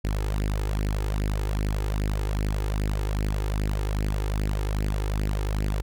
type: tone with flanger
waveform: sawtooth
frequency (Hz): 51.3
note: G#1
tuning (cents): -21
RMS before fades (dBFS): -26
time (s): 0.04-5.82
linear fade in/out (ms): 10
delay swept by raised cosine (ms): 0.4 to 2.4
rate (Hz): 2.5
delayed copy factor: +0.7
effects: none